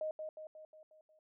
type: tone with echo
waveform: sine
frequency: 622.3 Hz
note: D#5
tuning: in tune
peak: -35 dBFS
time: 0.01-0.11 s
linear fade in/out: 2 ms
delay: 180 ms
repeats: 6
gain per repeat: -5 dB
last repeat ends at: 1.19 s
effects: none